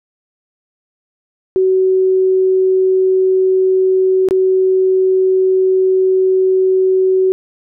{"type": "tone with dropouts", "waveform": "sine", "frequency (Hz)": 376.1, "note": "F#4", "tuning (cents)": 28, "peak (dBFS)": -9, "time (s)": [1.56, 7.32], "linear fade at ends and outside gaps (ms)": 0, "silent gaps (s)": [4.287, 4.309], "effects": []}